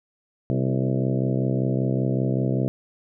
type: harmonic tone with a mistuned harmonic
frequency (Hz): 65.2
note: C2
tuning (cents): -5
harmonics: 2 / 3 / 4 / 5 / 6 / 7 / 8 / 9 / 10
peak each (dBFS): -23 / -27 / -29 / -31 / -33 / -34 / -35 / -36 / -37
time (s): 0.5-2.68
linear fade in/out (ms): 0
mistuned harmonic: 5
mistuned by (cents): +37
effects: none